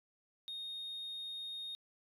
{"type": "tone", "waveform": "sine", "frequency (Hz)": 3706, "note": "A#7", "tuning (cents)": -11, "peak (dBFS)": -39, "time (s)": [0.48, 1.75], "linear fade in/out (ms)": 0, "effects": ["tanh soft clip ceiling -39 dBFS"]}